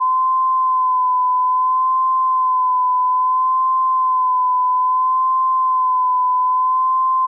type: tone with vibrato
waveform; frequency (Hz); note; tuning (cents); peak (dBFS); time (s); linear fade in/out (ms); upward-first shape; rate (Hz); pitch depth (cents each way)
sine; 1022; C6; -41; -13; 0-7.27; 20; sine; 0.6; 28
effects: none